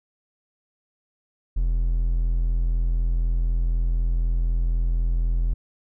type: tone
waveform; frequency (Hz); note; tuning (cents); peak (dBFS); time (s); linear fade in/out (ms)
triangle; 42; E1; +33; -17; 1.56-5.54; 10
effects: none